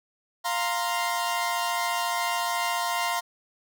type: chord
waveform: sawtooth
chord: F suspended fourth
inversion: none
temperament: equal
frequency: 698.5 / 932.3 / 1046.5 Hz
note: F5 / Bb5 / C6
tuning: 0 / 0 / 0 cents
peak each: -26 dBFS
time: 0.44-3.21 s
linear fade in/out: 20 ms
effects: none